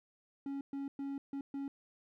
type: tone bursts at uneven times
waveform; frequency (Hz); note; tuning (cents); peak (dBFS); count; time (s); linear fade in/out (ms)
triangle; 277.2; C#4; 0; -35; 5; 0.46-0.61 / 0.73-0.88 / 0.99-1.18 / 1.33-1.41 / 1.54-1.68; 2
effects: none